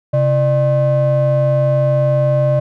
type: ring-modulated tone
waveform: triangle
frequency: 233.1 Hz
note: A#3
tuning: in tune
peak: -6 dBFS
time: 0.13-2.6 s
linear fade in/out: 10 ms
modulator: 367 Hz
effects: none